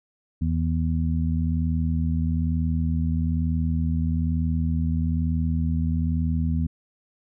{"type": "harmonic tone", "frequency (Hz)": 81.1, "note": "E2", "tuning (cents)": -28, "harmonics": [1, 2, 3], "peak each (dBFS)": [-23, -26, -28], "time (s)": [0.41, 6.67], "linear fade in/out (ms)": 10, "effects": []}